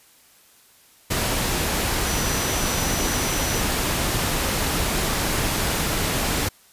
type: tone in noise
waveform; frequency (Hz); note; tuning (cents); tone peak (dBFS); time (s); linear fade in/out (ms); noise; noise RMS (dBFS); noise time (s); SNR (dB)
sine; 5920; F#8; 0; -31; 2.06-3.61; 10; pink; -23; 1.1-6.49; -11
effects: white hiss -54 dBFS RMS until 6.72 s + resampled to 32000 Hz